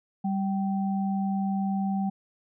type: tone pair together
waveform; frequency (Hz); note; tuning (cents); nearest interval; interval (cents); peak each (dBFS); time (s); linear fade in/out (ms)
sine; 196 / 774.8; G3 / G5; 0 / -20; 2 octaves; 2380; -25 / -33; 0.24-2.1; 10
effects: none